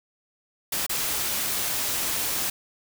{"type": "noise with dropouts", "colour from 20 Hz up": "white", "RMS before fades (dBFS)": -27, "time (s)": [0.72, 2.5], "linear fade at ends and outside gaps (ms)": 5, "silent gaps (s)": [0.865, 0.894], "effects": []}